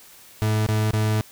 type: tone with dropouts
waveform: 40% pulse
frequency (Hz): 107.9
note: A2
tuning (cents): -33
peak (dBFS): -18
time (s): 0.42-1.21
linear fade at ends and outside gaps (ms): 0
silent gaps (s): 0.664-0.688 / 0.909-0.934
effects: white hiss -48 dBFS RMS until 1.31 s